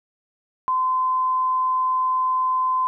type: tone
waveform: sine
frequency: 1028 Hz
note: C6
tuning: 31 cents flat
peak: -18 dBFS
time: 0.68-2.87 s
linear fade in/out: 0 ms
effects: none